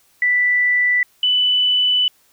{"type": "tone pair in turn", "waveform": "sine", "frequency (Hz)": [1975.5, 2988], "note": ["B6", "F#7"], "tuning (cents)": [0, 16], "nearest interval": "perfect fifth", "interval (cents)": 716, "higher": "second", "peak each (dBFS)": -13, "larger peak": "neither", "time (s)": [[0.22, 1.03], [1.23, 2.08]], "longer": "second", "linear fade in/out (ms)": 2, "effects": ["white hiss -57 dBFS RMS until 2.32 s"]}